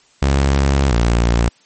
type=tone pair in turn; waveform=sawtooth; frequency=68.8 / 58.27 Hz; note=C#2 / A#1; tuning=-12 / 0 cents; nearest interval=minor third; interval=288 cents; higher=first; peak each=-8 dBFS; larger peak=neither; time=0.22-0.92 / 0.92-1.49 s; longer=first; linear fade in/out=5 ms; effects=white hiss -53 dBFS RMS until 1.65 s + MP3 32 kbps